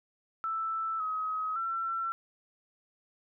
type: tone with pitch steps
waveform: sine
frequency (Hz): 1322 / 1270 / 1347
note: E6 / D#6 / E6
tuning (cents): +5 / +35 / +37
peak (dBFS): -30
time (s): 0.44-2.12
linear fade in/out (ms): 0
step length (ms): 560
effects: none